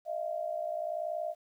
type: tone pair together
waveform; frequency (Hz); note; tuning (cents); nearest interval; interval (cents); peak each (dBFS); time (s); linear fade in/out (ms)
sine; 622.3 / 683.1; D#5 / F5; 0 / -38; major second; 162; -35 / -35; 0.05-1.35; 50
effects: 11-bit